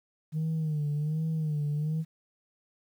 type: tone with vibrato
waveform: sine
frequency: 153.5 Hz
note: D#3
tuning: 23 cents flat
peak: -25 dBFS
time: 0.32-2.05 s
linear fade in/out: 50 ms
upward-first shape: sine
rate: 1.3 Hz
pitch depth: 78 cents each way
effects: tanh soft clip ceiling -25 dBFS + 10-bit